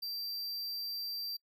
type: tone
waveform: square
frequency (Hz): 4699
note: D8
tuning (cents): 0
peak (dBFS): -37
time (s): 0.02-1.37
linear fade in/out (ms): 10
effects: noise-tail reverb RT60 0.1 s tail -25 dB re dry